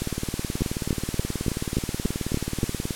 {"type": "two click trains", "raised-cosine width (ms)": 3, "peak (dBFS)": [-9, -14], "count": [8, 55], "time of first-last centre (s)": [[0.62, 2.631], [0.02, 2.908]], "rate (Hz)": [3.48, 18.7], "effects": ["white hiss -35 dBFS RMS until 2.95 s", "low-pass 11000 Hz 12 dB/octave"]}